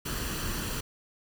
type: noise with comb filter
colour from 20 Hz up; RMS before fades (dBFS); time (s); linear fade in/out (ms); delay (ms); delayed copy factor
pink; -33; 0.05-0.81; 10; 0.68; +0.55
effects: none